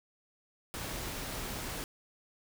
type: noise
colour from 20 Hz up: pink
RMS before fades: -39 dBFS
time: 0.74-1.84 s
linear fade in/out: 0 ms
effects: none